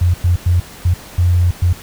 sine tone bursts at uneven times, 88.2 Hz, F2, 18 cents sharp, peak -9 dBFS, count 6, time 0.01-0.14 / 0.24-0.36 / 0.46-0.6 / 0.85-0.94 / 1.18-1.51 / 1.62-1.73 s, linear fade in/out 5 ms, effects pink hiss -36 dBFS RMS until 1.82 s

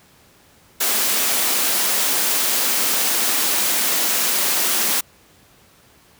white high-pass noise, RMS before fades -19 dBFS, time 0.8-5.01 s, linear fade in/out 10 ms, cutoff 190 Hz, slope 48 dB/octave, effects pink hiss -52 dBFS RMS until 6.19 s + high-pass 60 Hz 12 dB/octave

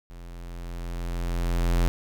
square tone with level ramp, 43.1 Hz, F1, 22 cents flat, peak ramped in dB -41 to -19 dBFS, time 0.1-1.88 s, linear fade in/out 0 ms, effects none

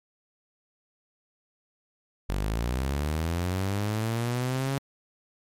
sawtooth linear sweep, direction up, 45.95 to 138.7 Hz, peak -22 dBFS, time 2.29-4.78 s, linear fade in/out 0 ms, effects MP3 64 kbps

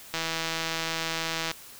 click train, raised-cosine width 0.2 ms, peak -12 dBFS, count 225, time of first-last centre 0.14-1.514 s, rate 163 Hz, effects white hiss -47 dBFS RMS until 1.79 s

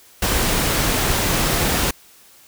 pink noise, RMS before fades -19 dBFS, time 0.22-1.91 s, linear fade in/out 5 ms, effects white hiss -49 dBFS RMS until 2.47 s

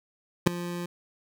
25% pulse tone with ADSR envelope, 174.61 Hz, F3, in tune, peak -9 dBFS, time 0.46-0.86 s, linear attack 13 ms, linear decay 5 ms, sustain -19 dB, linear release 6 ms, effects none

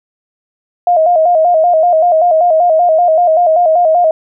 sine tone with vibrato, 670 Hz, E5, 28 cents sharp, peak -6 dBFS, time 0.87-4.11 s, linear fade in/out 2 ms, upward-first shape square, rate 5.2 Hz, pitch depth 92 cents each way, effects none

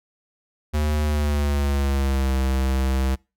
square tone with pitch glide, 75.4 to 66.02 Hz, D2 to C2, +46 to +16 cents, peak -20 dBFS, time 0.73-3.16 s, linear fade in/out 20 ms, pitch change -230 cents, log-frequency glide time 1.04-2.33 s, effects noise-tail reverb RT60 0.3 s tail -26 dB re dry

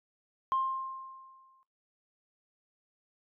sine tone with exponential decay, 1058 Hz, C6, 19 cents sharp, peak -24 dBFS, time 0.52-1.63 s, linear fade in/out 0 ms, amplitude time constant 240 ms, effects noise-tail reverb RT60 0.3 s tail -18 dB re dry + tanh soft clip ceiling -21 dBFS

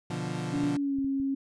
30% pulse chord, B diminished, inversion none, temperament equal, 123.47 / 146.83 / 174.61 Hz, B2 / D3 / F3, 0 / 0 / 0 cents, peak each -34 / -33 / -32 dBFS, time 0.1-0.77 s, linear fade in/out 5 ms
sine tone with pitch glide, 287.5 to 272.5 Hz, D4 to C#4, -37 to -29 cents, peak -26 dBFS, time 0.53-1.35 s, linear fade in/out 10 ms, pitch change -92 cents, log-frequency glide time 0.73-0.99 s
clicks, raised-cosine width 5 ms, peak -33 dBFS, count 5, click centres 0.56 / 0.636 / 0.987 / 1.046 / 1.2 s
effects resampled to 22050 Hz

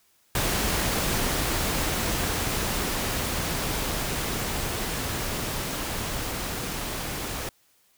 pink noise with level ramp, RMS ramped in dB -25 to -32 dBFS, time 0.35-7.49 s, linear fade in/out 2 ms, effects white hiss -64 dBFS RMS until 7.97 s

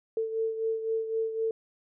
sine beating tone pair, 446.1 / 450 Hz, A4 / A4, +24 / +39 cents, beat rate 3.9 Hz, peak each -28 / -35 dBFS, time 0.17-1.51 s, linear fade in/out 2 ms, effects none

